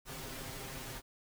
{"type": "noise with comb filter", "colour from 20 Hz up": "pink", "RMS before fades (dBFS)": -44, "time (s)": [0.05, 1.02], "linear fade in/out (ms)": 50, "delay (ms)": 7.5, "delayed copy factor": 0.75, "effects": []}